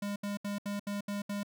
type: tone bursts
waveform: square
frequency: 203.1 Hz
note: G#3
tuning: 38 cents flat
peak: -34 dBFS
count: 7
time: 0.02-1.432 s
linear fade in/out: 5 ms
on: 140 ms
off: 72 ms
effects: none

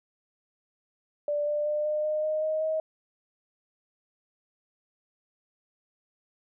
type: tone with pitch steps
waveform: sine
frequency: 587.3 / 593.4 / 599.6 / 605.9 / 612.2 / 618.6 / 625.1 / 631.6 Hz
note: D5 / D5 / D5 / D#5 / D#5 / D#5 / D#5 / D#5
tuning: 0 / +18 / +36 / -46 / -28 / -10 / +8 / +26 cents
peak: -25 dBFS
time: 1.28-2.8 s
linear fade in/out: 2 ms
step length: 190 ms
effects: none

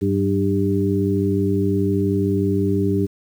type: harmonic tone with a mistuned harmonic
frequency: 99.1 Hz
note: G2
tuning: 19 cents sharp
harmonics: 1 / 2 / 3 / 4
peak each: -22 / -22 / -22 / -22 dBFS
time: 0.01-3.07 s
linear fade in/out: 20 ms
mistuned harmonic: 2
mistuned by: -59 cents
effects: 8-bit

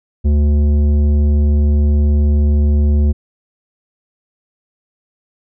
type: tone with tanh clipping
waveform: triangle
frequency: 73.42 Hz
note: D2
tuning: in tune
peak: -11 dBFS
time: 0.24-3.13 s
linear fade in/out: 20 ms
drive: 15 dB
effects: none

